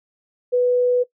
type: tone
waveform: sine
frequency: 493.9 Hz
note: B4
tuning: in tune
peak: -14 dBFS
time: 0.52-1.04 s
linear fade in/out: 20 ms
effects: noise-tail reverb RT60 0.1 s tail -18 dB re dry